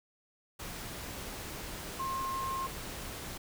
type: tone in noise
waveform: sine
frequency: 1065 Hz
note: C6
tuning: 30 cents sharp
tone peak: -33 dBFS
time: 1.99-2.67 s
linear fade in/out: 10 ms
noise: pink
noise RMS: -42 dBFS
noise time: 0.59-3.38 s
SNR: +6 dB
effects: none